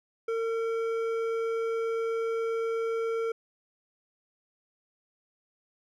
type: tone with hard clipping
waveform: sine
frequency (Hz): 454.6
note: A#4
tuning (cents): -43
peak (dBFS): -29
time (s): 0.28-3.32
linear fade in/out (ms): 5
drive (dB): 9
effects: none